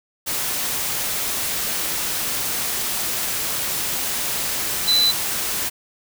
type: tone in noise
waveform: sine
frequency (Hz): 4006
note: B7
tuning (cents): +24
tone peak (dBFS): -14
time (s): 4.87-5.12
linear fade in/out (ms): 20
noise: white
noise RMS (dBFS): -24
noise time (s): 0.26-5.7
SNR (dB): +7
effects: none